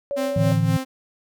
sine tone, 564 Hz, C#5, 30 cents sharp, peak -23 dBFS, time 0.11-0.52 s, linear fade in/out 0 ms
sawtooth tone with tremolo, 262.7 Hz, C4, 7 cents sharp, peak -20 dBFS, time 0.16-0.85 s, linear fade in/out 20 ms, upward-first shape sine, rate 3.8 Hz, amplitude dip 70%
sine chord, A suspended fourth, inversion none, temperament equal, 110 / 146.83 / 164.81 Hz, A2 / D3 / E3, 0 / 0 / 0 cents, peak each -21 / -24 / -20 dBFS, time 0.36-0.77 s, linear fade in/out 5 ms
effects none

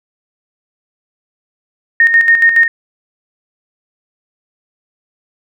sine tone with tremolo, 1843 Hz, A#6, 20 cents flat, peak -4 dBFS, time 2-2.68 s, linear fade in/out 2 ms, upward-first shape square, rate 7.1 Hz, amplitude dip 55%, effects none

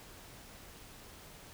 silence, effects pink hiss -53 dBFS RMS until 1.53 s

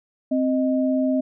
sine tone pair together, 261.6 / 622.2 Hz, C4 / D#5, 0 / 0 cents, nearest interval octave + minor third, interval 1500 cents, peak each -19 / -24 dBFS, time 0.31-1.21 s, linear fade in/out 10 ms, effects none

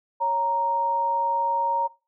sine tone pair together, 554.3 / 932.3 Hz, C#5 / A#5, 0 / 0 cents, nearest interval major sixth, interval 900 cents, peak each -31 / -21 dBFS, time 0.2-1.88 s, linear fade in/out 20 ms, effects noise-tail reverb RT60 0.3 s tail -21 dB re dry

